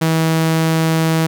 sawtooth tone, 161.5 Hz, E3, 35 cents flat, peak -9 dBFS, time 0.01-1.27 s, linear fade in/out 10 ms, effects none

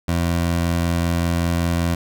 20% pulse tone, 85.2 Hz, F2, 42 cents flat, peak -13 dBFS, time 0.08-1.95 s, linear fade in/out 5 ms, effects none

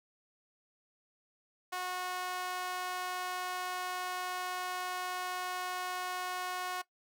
sawtooth tone with high-pass filter, 364.7 Hz, F#4, 25 cents flat, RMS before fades -38 dBFS, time 1.72-6.82 s, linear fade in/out 10 ms, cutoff 860 Hz, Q 1.6, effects noise-tail reverb RT60 0.1 s tail -18 dB re dry

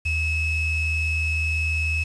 triangle ring-modulated tone, 1329 Hz, E6, 14 cents sharp, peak -16 dBFS, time 0.05-2.04 s, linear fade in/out 10 ms, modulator 1250 Hz, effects resampled to 22050 Hz + 7-bit

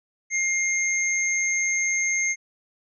sine tone pair together, 2116 / 6392 Hz, C7 / G8, +19 / +33 cents, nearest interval octave + perfect fifth, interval 1914 cents, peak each -23 / -25 dBFS, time 0.3-2.36 s, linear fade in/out 50 ms, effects none

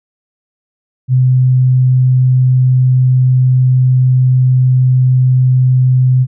sine tone, 128.1 Hz, C3, 36 cents flat, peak -6 dBFS, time 1.08-6.27 s, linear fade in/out 50 ms, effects none

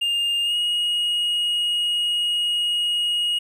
triangle tone with pitch glide, 2813 to 2882 Hz, F7 to F#7, +12 to -46 cents, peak -18 dBFS, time 0.01-3.39 s, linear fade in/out 10 ms, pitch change +42 cents, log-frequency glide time 0.43-0.55 s, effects none

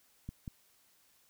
clicks, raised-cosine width 5 ms, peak -28 dBFS, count 2, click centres 0.29 / 0.478 s, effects white hiss -68 dBFS RMS until 1.29 s

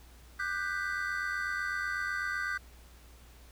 triangle chord, G major seventh, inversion second, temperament equal with one note detuned, 1194.5 / 1480 / 1568 / 1975.5 Hz, D6 / F#6 / G6 / B6, +29 / 0 / 0 / 0 cents, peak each -38 / -35 / -33 / -38 dBFS, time 0.39-2.58 s, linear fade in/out 10 ms, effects added 60 Hz sine -53 dBFS peak until 3.51 s + pink hiss -59 dBFS RMS until 3.51 s

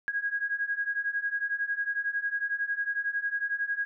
sine beating tone pair, 1637 / 1648 Hz, G#6 / G#6, -25 / -14 cents, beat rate 11 Hz, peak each -32 / -30 dBFS, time 0.08-3.85 s, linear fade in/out 0 ms, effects none

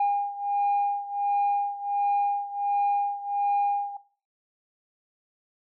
sine beating tone pair, 810 / 811.4 Hz, G#5 / G#5, -43 / -41 cents, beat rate 1.4 Hz, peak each -23 / -26 dBFS, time 0-3.97 s, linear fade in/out 5 ms, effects noise-tail reverb RT60 0.4 s tail -17 dB re dry + tanh soft clip ceiling -18 dBFS

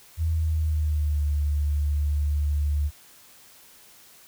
sine tone with pitch glide, 80.9 to 73.33 Hz, E2 to D2, -32 to -2 cents, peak -21 dBFS, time 0.17-2.91 s, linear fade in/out 50 ms, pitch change -170 cents, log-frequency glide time 0.31-1.24 s, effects white hiss -52 dBFS RMS until 4.27 s

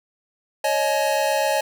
square chord, C# suspended second, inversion none, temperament equal with one note detuned, 554.4 / 622.3 / 849 Hz, C#5 / D#5 / G#5, 0 / 0 / +38 cents, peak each -24 dBFS, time 0.64-1.61 s, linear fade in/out 5 ms, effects none

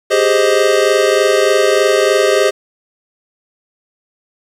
square chord, Ab major seventh, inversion third, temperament equal, 392 / 415.3 / 523.3 / 622.3 Hz, G4 / Ab4 / C5 / Eb5, 0 / 0 / 0 / 0 cents, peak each -16 dBFS, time 0.1-2.51 s, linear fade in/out 20 ms, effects low-pass 9000 Hz 12 dB/octave + 7-bit

